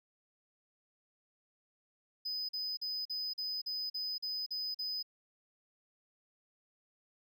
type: tone bursts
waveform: triangle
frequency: 5010 Hz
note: D#8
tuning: 11 cents sharp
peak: -34 dBFS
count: 10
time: 2.25-5.028 s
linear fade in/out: 10 ms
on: 240 ms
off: 42 ms
effects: none